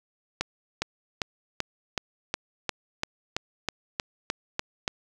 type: accelerating click train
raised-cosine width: 0.2 ms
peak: -9 dBFS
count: 14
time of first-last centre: 0.41-4.879 s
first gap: 410 ms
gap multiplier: 0.97
effects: none

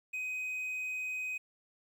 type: tone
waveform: triangle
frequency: 2512 Hz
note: D#7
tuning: 16 cents sharp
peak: -33 dBFS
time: 0.13-1.38 s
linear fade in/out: 10 ms
effects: 11-bit

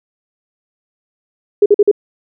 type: tone bursts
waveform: sine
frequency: 410.7 Hz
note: G#4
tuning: 19 cents flat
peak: -4 dBFS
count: 4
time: 1.62-1.914 s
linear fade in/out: 5 ms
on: 39 ms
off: 46 ms
effects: none

